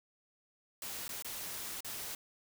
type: noise with dropouts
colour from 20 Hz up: white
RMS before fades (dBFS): -42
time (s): 0.82-2.15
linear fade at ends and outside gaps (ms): 2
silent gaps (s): 1.08-1.091 / 1.224-1.246 / 1.806-1.846
effects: none